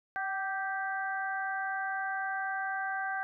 harmonic tone with a mistuned harmonic, 392 Hz, G4, in tune, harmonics 2 / 3 / 4 / 5, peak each -35 / -43 / -34 / -46 dBFS, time 0.16-3.23 s, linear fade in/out 0 ms, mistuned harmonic 2, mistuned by -38 cents, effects none

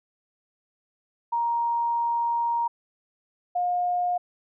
sine tone pair in turn, 938 / 713.1 Hz, A#5 / F5, +11 / +36 cents, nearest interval perfect fourth, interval 475 cents, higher first, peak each -22 dBFS, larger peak neither, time 1.32-2.68 / 3.55-4.18 s, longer first, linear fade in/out 10 ms, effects none

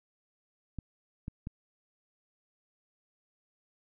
clicks, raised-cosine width 5 ms, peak -25 dBFS, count 3, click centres 0.787 / 1.281 / 1.471 s, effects none

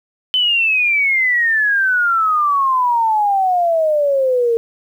sine exponential sweep, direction down, 3058 to 454.6 Hz, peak -12 dBFS, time 0.34-4.57 s, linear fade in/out 0 ms, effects 8-bit

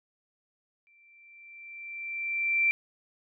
sine tone with exponential growth, 2349 Hz, D7, in tune, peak -20 dBFS, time 0.87-2.71 s, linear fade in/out 0 ms, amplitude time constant 400 ms, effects none

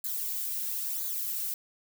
violet noise with flanger, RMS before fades -33 dBFS, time 0.04-1.54 s, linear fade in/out 2 ms, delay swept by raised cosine 0.35 to 2.35 ms, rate 1 Hz, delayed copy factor -0.65, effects none

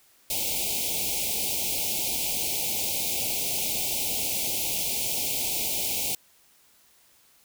white band-stop noise, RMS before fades -28 dBFS, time 0.3-6.15 s, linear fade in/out 2 ms, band 890 to 2200 Hz, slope 96 dB/octave, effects white hiss -60 dBFS RMS until 7.44 s

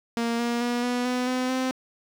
sawtooth tone with pitch steps, 233.1 / 237.2 / 241.3 / 245.5 / 249.8 / 254.2 / 258.6 Hz, A#3 / A#3 / B3 / B3 / B3 / C4 / C4, 0 / +30 / -40 / -10 / +20 / -50 / -20 cents, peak -20 dBFS, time 0.17-1.71 s, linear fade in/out 0 ms, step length 220 ms, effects low-pass 8000 Hz 12 dB/octave + 8-bit

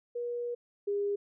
sine tone pair in turn, 480.3 / 405.6 Hz, B4 / G#4, -48 / -41 cents, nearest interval minor third, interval 293 cents, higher first, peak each -32 / -28 dBFS, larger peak second, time 0.15-0.55 / 0.87-1.16 s, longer first, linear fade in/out 10 ms, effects none

